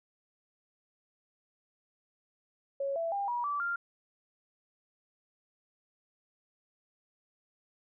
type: tone with pitch steps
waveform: sine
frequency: 553 / 665.3 / 800.3 / 962.8 / 1158.3 / 1393.5 Hz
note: C#5 / E5 / G5 / B5 / D6 / F6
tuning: -4 / +16 / +36 / -44 / -24 / -4 cents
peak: -30 dBFS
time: 2.8-3.76 s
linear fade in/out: 5 ms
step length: 160 ms
effects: none